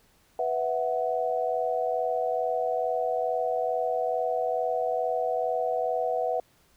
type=chord; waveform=sine; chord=B suspended fourth; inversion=none; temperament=just; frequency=493.9 / 658.5 / 740.8 Hz; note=B4 / E5 / F#5; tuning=0 / -2 / +2 cents; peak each=-29 dBFS; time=0.39-6.4 s; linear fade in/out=2 ms; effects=pink hiss -63 dBFS RMS until 6.76 s